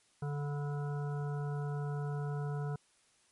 harmonic tone with a mistuned harmonic, 145.1 Hz, D3, 21 cents flat, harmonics 1 / 3 / 5 / 7 / 9 / 10, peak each -34 / -44 / -48 / -51 / -53 / -54 dBFS, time 0.22-2.76 s, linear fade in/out 5 ms, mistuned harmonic 7, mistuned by -41 cents, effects white hiss -69 dBFS RMS until 3.31 s + MP3 48 kbps

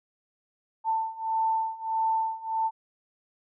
sine beating tone pair, 890 / 891.6 Hz, A5 / A5, +20 / +23 cents, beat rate 1.6 Hz, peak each -29 / -27 dBFS, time 0.84-2.71 s, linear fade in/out 50 ms, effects none

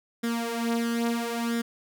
sawtooth tone with flanger, 233.1 Hz, A#3, in tune, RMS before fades -28 dBFS, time 0.23-1.62 s, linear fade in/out 10 ms, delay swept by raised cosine 0.56 to 4.96 ms, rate 0.75 Hz, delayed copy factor +0.7, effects none

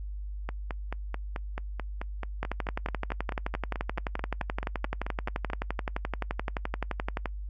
two click trains, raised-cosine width 0.5 ms, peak -15 / -19 dBFS, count 57 / 24, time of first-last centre 2.43-7.258 / 0.49-5.501 s, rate 11.6 / 4.59 Hz, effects noise-tail reverb RT60 0.1 s tail -25 dB re dry + added 50 Hz sine -34 dBFS peak until 7.49 s

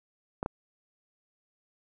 clicks, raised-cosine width 1 ms, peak -17 dBFS, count 2, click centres 0.429 / 0.461 s, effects none

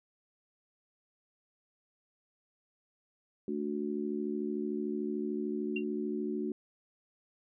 sine chord, D major, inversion second, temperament just, 220.2 / 293.7 / 367.1 Hz, A3 / D4 / F#4, +2 / 0 / -14 cents, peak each -36 / -37 / -36 dBFS, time 3.48-6.52 s, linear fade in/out 2 ms
sine tone with exponential decay, 2763 Hz, F7, 19 cents flat, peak -31 dBFS, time 5.76-5.84 s, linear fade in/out 5 ms, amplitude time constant 17 ms
effects none

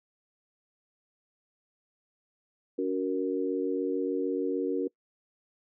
sine chord, F# major, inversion second, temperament equal with one note detuned, 283.3 / 370 / 466.2 Hz, C#4 / F#4 / A#4, +38 / 0 / 0 cents, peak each -31 dBFS, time 2.78-4.88 s, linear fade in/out 10 ms, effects noise-tail reverb RT60 0.1 s tail -24 dB re dry

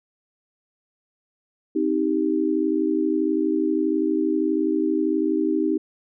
sine chord, C minor, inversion none, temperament just, 261.6 / 314 / 392.4 Hz, C4 / Eb4 / G4, 0 / +16 / +2 cents, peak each -26 / -21 / -25 dBFS, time 1.75-5.78 s, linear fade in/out 10 ms, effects none

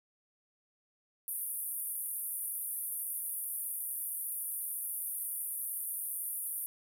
pink band-pass noise, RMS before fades -38 dBFS, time 1.28-6.66 s, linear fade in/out 0 ms, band 9400 to 15000 Hz, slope 96 dB/octave, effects none

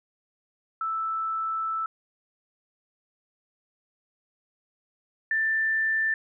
sine tone pair in turn, 1318.5 / 1774.8 Hz, E6 / A6, 0 / +14 cents, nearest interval perfect fourth, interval 514 cents, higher second, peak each -26 / -22 dBFS, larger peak second, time 0.81-1.86 / 5.31-6.14 s, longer first, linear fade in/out 2 ms, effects none

